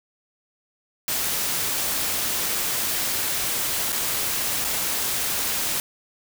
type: noise with dropouts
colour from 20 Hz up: white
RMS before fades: -25 dBFS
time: 1.08-5.8 s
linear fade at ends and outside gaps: 1 ms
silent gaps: 3.922-3.927 / 4.643-4.647 s
effects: none